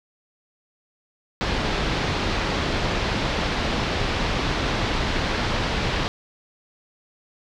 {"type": "low-pass noise", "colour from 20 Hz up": "pink", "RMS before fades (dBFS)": -24, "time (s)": [1.41, 6.08], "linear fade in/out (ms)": 0, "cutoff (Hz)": 4700, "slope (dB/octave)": 24, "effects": []}